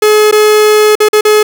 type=tone with dropouts; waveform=45% pulse; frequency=425.2 Hz; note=G#4; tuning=41 cents sharp; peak=-4 dBFS; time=0.02-1.43 s; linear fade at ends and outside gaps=5 ms; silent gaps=0.313-0.324 / 0.954-1.002 / 1.087-1.13 / 1.21-1.25 s; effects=none